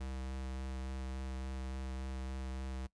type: tone with vibrato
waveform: square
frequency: 65.41 Hz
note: C2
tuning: in tune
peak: -40 dBFS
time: 0-2.87 s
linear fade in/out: 10 ms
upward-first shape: sine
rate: 3.5 Hz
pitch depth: 12 cents each way
effects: noise-tail reverb RT60 0.1 s tail -20 dB re dry + resampled to 22050 Hz

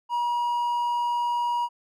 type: tone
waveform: triangle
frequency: 958 Hz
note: A#5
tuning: 47 cents sharp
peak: -21 dBFS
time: 0.09-1.69 s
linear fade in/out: 50 ms
effects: none

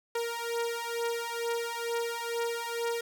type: beating tone pair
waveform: sawtooth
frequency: 466.2 / 468.4 Hz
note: A#4 / A#4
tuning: 0 / +8 cents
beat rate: 2.2 Hz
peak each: -30 dBFS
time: 0.15-3.01 s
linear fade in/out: 5 ms
effects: none

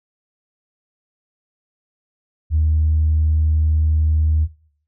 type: tone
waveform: sine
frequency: 77.78 Hz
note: D#2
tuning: in tune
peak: -12 dBFS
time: 2.5-4.48 s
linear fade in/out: 50 ms
effects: noise-tail reverb RT60 0.6 s tail -21 dB re dry + tanh soft clip ceiling -9 dBFS

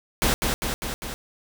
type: noise with echo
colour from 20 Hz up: pink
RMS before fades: -21 dBFS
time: 0.22-0.34 s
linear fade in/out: 0 ms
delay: 200 ms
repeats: 4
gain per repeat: -3 dB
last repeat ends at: 1.14 s
effects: none

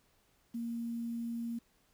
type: tone with quantisation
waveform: sine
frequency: 233.1 Hz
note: A#3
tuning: in tune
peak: -35 dBFS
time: 0.54-1.59 s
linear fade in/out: 10 ms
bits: 10
effects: pink hiss -71 dBFS RMS until 1.93 s

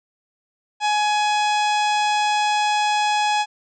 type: harmonic tone with a mistuned harmonic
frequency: 840 Hz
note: G#5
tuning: 19 cents sharp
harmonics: 1 / 2 / 3 / 4 / 5 / 6 / 7 / 8 / 9 / 10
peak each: -18 / -29 / -27 / -29 / -36 / -33 / -40 / -39 / -40 / -43 dBFS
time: 0.8-3.46 s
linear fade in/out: 50 ms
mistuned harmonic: 5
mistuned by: -25 cents
effects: none

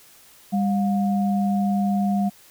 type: tone pair together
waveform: sine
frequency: 199.6 / 712.4 Hz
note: G3 / F5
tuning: +32 / +34 cents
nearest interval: octave + minor seventh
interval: 2202 cents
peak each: -19 / -27 dBFS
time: 0.52-2.3 s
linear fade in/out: 20 ms
effects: white hiss -51 dBFS RMS until 2.5 s

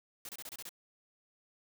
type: noise bursts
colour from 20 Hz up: white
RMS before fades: -45 dBFS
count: 7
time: 0.25-0.692 s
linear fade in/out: 2 ms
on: 40 ms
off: 27 ms
effects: none

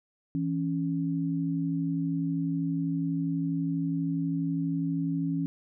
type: tone pair together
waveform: sine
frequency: 164.92 / 277.2 Hz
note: E3 / C#4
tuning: +1 / 0 cents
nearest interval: major sixth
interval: 899 cents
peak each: -29 / -29 dBFS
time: 0.35-5.46 s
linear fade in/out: 0 ms
effects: none

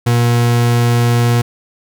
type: tone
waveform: 40% pulse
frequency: 119.3 Hz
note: A#2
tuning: 41 cents sharp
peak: -9 dBFS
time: 0.06-1.42 s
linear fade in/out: 10 ms
effects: none

